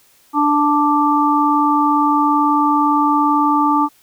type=harmonic tone; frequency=293.7 Hz; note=D4; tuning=in tune; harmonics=1 / 3 / 4; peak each=-16 / -16 / -16 dBFS; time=0.33-3.89 s; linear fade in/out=50 ms; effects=white hiss -53 dBFS RMS until 4.02 s